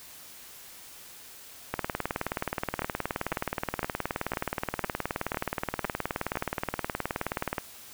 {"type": "two click trains", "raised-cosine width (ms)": 0.5, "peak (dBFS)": [-13, -14], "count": [112, 8], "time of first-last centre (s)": [[1.74, 7.582], [2.82, 6.355]], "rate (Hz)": [19, 1.98], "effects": ["white hiss -48 dBFS RMS until 7.93 s"]}